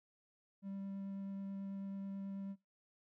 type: tone with vibrato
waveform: triangle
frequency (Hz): 196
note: G3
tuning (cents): 0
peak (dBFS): -40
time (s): 0.62-2.56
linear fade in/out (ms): 50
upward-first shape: triangle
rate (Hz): 9.2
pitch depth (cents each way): 9
effects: noise-tail reverb RT60 0.2 s tail -20 dB re dry